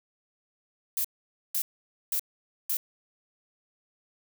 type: noise bursts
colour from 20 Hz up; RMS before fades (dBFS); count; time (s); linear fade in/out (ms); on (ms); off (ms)
violet; -28; 4; 0.97-2.77; 2; 75; 500
effects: none

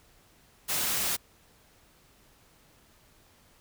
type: noise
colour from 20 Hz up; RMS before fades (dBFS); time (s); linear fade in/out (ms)
white; -29; 0.68-1.17; 20
effects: pink hiss -61 dBFS RMS until 3.6 s

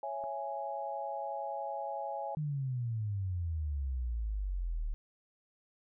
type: chord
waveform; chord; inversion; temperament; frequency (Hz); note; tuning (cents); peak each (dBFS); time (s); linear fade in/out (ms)
sine; C# minor; none; just; 554.4 / 665.2 / 831.5; C#5 / E5 / G#5; 0 / +16 / +2; -41 / -41 / -38; 0.03-2.35; 2
type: click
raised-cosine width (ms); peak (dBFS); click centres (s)
1; -36; 0.239
type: exponential sweep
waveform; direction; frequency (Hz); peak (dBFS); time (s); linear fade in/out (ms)
sine; down; 155.56 to 36.71; -32; 2.37-4.94; 0
effects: none

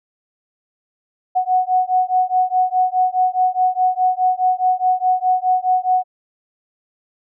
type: beating tone pair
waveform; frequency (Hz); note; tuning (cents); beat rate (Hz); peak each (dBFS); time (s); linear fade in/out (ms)
sine; 736 / 740.8; F#5 / F#5; -9 / +2; 4.8; -17; 1.35-6.04; 20
effects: none

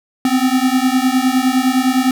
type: beating tone pair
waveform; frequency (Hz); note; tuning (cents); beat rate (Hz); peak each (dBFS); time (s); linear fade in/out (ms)
square; 253.1 / 262.9; B3 / C4; +43 / +8; 9.8; -16; 0.25-2.11; 2
effects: none

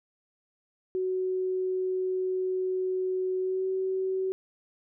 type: tone with pitch glide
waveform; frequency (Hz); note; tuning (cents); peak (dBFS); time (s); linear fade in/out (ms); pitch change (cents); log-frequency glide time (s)
sine; 372.1 to 378.2; F#4 to F#4; +10 to +38; -26; 0.95-4.32; 0; +28; 3.39-3.67
effects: none

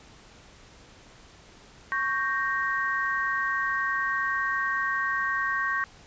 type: chord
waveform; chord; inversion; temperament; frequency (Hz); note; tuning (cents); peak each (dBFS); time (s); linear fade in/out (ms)
sine; G diminished; second; equal; 1108.7 / 1568 / 1864.7; Db6 / G6 / Bb6; 0 / 0 / 0; -29; 1.92-5.84; 0
effects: pink hiss -52 dBFS RMS until 6.06 s + resampled to 16000 Hz

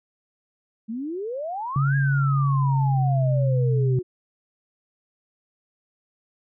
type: exponential two-way sweep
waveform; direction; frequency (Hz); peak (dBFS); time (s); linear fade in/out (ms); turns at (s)
sine; up then down; 212.2 to 1661.2 to 357.7; -27; 0.88-4.03; 20; 1.96
type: tone with pitch glide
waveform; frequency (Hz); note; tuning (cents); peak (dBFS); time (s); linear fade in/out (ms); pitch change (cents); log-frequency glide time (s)
sine; 137.9 to 128.67; C#3 to C3; -9 to -29; -18; 1.76-3.99; 2; -120; 2.49-3.75
effects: none

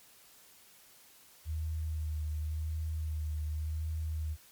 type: tone with vibrato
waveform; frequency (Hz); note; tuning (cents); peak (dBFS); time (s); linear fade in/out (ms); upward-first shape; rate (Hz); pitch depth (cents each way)
sine; 77.78; D#2; 0; -32; 1.45-4.37; 50; sine; 0.9; 30
effects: white hiss -59 dBFS RMS until 4.51 s + MP3 96 kbps

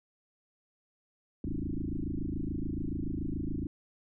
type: tone with frequency modulation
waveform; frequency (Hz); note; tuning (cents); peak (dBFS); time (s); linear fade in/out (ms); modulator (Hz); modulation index
sine; 137.3; C#3; -16; -31; 1.44-3.67; 2; 27; 6.9
effects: none

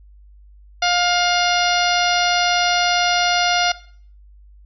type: harmonic tone with a mistuned harmonic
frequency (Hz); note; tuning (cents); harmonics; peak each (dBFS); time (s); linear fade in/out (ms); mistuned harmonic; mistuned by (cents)
707; F5; +21; 1 / 2 / 3 / 4 / 5 / 6 / 7 / 8; -19 / -22 / -24 / -25 / -26 / -27 / -27 / -28; 0.82-3.72; 5; 8; +18
effects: noise-tail reverb RT60 0.5 s tail -18 dB re dry + added 50 Hz sine -43 dBFS peak until 4.65 s

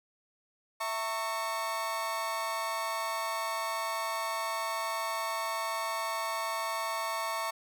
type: chord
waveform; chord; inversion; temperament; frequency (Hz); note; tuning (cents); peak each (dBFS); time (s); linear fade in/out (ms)
35% pulse; A# diminished; second; equal with one note detuned; 659.3 / 910.5 / 1108.7; E5 / A#5 / C#6; 0 / -41 / 0; -36 / -35 / -33; 0.8-7.51; 10
effects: none

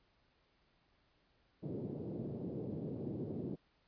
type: band-pass noise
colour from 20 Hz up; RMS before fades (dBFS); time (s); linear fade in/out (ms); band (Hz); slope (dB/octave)
pink; -42; 1.62-3.56; 20; 120 to 450; 24
effects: pink hiss -74 dBFS RMS until 3.87 s + resampled to 11025 Hz

